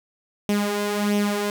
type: tone with flanger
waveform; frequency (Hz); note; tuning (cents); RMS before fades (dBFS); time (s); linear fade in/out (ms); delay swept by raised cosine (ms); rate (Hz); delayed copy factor
sawtooth; 205.8; G#3; -16; -23; 0.49-1.5; 0; 0.33 to 2.93; 1.5; +0.6
effects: none